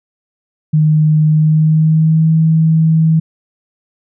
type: tone with pitch glide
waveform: sine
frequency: 154.2 to 160.28 Hz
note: D#3 to E3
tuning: -15 to -48 cents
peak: -7 dBFS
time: 0.73-3.2 s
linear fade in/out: 10 ms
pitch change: +67 cents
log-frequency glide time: 1.28-2.31 s
effects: none